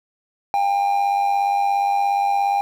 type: tone with amplitude modulation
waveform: triangle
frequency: 801 Hz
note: G5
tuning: 37 cents sharp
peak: -12 dBFS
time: 0.54-2.61 s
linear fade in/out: 0 ms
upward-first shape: sine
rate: 97.1 Hz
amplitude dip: 55%
effects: 8-bit